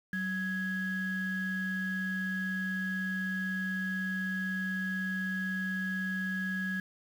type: ring-modulated tone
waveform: triangle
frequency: 738 Hz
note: F#5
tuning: 5 cents flat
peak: -25 dBFS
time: 0.13-6.8 s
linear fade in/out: 2 ms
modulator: 927 Hz
effects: tanh soft clip ceiling -24 dBFS + 9-bit